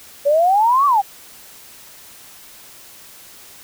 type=exponential two-way sweep; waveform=sine; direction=up then down; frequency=554.4 to 1169 to 758 Hz; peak=-11 dBFS; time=0.25-1.02 s; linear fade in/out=20 ms; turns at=0.86 s; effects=white hiss -42 dBFS RMS until 3.63 s